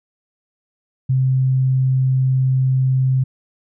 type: tone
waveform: sine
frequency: 130.81 Hz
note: C3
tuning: in tune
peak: -13 dBFS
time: 1.09-3.24 s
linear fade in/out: 10 ms
effects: none